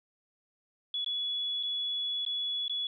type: tone with dropouts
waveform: sine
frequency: 3396 Hz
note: G#7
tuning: 38 cents sharp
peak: -30 dBFS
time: 0.94-2.87 s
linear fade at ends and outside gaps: 2 ms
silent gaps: 1.046-1.062 / 1.629-1.633 / 2.251-2.263 / 2.681-2.696 s
effects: none